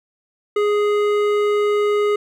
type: tone with hard clipping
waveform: sine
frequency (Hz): 415.3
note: G#4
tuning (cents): 0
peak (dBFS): -17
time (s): 0.56-2.16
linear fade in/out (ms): 5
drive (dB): 12
effects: none